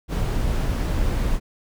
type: noise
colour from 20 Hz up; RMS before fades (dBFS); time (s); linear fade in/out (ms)
brown; -22; 0.08-1.4; 50
effects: none

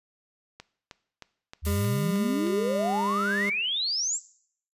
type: click train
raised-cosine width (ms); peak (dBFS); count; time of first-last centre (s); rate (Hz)
0.2; -24; 7; 0.6-2.469; 3.21
type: exponential sweep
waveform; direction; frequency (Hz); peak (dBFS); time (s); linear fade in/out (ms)
sine; up; 72.8 to 7902; -25; 1.62-4.2; 50
type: noise with exponential decay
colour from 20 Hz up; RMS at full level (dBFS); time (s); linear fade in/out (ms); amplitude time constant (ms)
blue; -35; 1.65-3.59; 1; 420
type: tone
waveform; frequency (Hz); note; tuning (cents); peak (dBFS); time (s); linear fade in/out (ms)
25% pulse; 201.8; G#3; -49; -25; 1.66-3.5; 10
effects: noise-tail reverb RT60 0.6 s tail -18 dB re dry + resampled to 32000 Hz

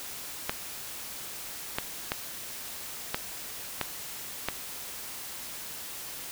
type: clicks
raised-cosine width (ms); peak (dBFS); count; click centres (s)
0.3; -11; 6; 0.495 / 1.785 / 2.119 / 3.145 / 3.813 / 4.486
effects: white hiss -40 dBFS RMS until 6.31 s

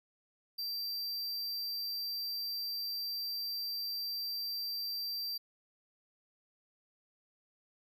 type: tone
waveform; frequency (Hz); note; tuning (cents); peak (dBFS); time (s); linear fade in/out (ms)
square; 4699; D8; 0; -36; 0.58-5.38; 10
effects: none

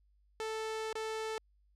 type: tone with dropouts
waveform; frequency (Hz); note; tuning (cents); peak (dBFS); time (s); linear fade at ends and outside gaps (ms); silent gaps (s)
sawtooth; 440; A4; 0; -32; 0.4-1.38; 0; 0.928-0.954
effects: added 50 Hz sine -66 dBFS peak until 1.75 s + low-pass 8000 Hz 12 dB/octave

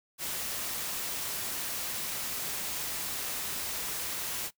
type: noise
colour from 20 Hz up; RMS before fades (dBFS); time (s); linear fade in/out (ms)
white; -35; 0.18-4.51; 50
effects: noise-tail reverb RT60 0.1 s tail -20 dB re dry

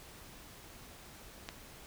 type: click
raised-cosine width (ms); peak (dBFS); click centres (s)
0.2; -23; 1.489
effects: pink hiss -53 dBFS RMS until 1.86 s

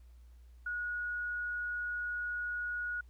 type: tone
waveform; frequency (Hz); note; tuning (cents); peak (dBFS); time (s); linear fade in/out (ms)
sine; 1453; F#6; -32; -34; 0.66-3.01; 5
effects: added 60 Hz sine -53 dBFS peak until 3.09 s + pink hiss -74 dBFS RMS until 3.09 s

